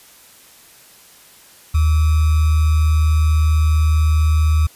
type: tone with sample-and-hold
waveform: sine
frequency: 77.78 Hz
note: D#2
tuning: in tune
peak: -11 dBFS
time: 1.74-4.67 s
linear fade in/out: 10 ms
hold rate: 1225 Hz
effects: white hiss -46 dBFS RMS until 4.75 s + resampled to 32000 Hz